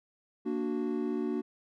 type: chord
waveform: triangle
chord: Bb augmented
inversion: none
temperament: equal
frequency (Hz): 233.1 / 293.7 / 370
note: Bb3 / D4 / F#4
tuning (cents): 0 / 0 / 0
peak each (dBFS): -32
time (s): 0.45-1.42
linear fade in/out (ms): 20
effects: none